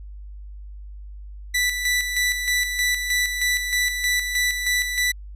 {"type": "tone with tremolo", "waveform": "sawtooth", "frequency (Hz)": 1975.5, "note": "B6", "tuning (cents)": 0, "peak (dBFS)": -15, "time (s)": [1.54, 5.12], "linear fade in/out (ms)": 10, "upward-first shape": "square", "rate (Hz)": 3.2, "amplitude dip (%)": 50, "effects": ["added 50 Hz sine -35 dBFS peak until 5.35 s", "resampled to 32000 Hz"]}